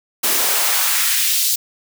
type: noise with high-pass filter sweep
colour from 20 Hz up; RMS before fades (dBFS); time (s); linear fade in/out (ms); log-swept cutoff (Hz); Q
white; -17; 0.23-1.56; 10; 250 to 4900; 1.1
effects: none